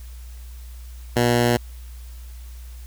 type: tone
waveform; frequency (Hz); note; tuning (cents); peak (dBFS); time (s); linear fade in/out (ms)
10% pulse; 120.1; B2; -48; -8; 1.16-1.57; 5
effects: added 60 Hz sine -35 dBFS peak until 2.86 s + white hiss -51 dBFS RMS until 2.86 s